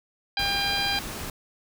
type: harmonic tone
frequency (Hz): 800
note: G5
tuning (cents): +35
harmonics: 1 / 2 / 3 / 4 / 5 / 6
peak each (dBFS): -31 / -31 / -31 / -31 / -31 / -31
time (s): 0.37-0.99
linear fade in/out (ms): 2
type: noise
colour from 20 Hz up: pink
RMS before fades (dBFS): -35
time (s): 0.39-1.3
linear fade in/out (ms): 2
effects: none